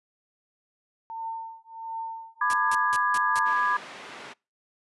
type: tone with tremolo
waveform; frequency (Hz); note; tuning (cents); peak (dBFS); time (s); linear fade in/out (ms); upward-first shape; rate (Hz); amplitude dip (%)
sine; 903; A5; +45; -29; 1.1-3.53; 0; triangle; 1.4; 100
type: chord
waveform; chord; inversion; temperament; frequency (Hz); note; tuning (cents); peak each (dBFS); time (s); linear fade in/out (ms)
sine; G# diminished; first; just; 996.7 / 1196.1 / 1661.2; B5 / D6 / G#6; +16 / +31 / 0; -26; 2.41-3.77; 5
type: noise bursts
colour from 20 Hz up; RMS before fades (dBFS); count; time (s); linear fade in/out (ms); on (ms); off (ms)
white; -33; 5; 2.5-3.39; 0; 34; 180
type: band-pass noise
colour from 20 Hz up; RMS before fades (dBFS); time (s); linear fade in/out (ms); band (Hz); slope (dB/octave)
white; -43; 3.45-4.34; 20; 230 to 2300; 12
effects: noise-tail reverb RT60 0.3 s tail -26 dB re dry + resampled to 24000 Hz